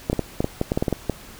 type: clicks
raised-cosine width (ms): 2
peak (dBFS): -7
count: 12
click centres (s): 0.099 / 0.13 / 0.193 / 0.405 / 0.444 / 0.614 / 0.719 / 0.775 / 0.825 / 0.882 / 0.927 / 1.097
effects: pink hiss -43 dBFS RMS until 1.39 s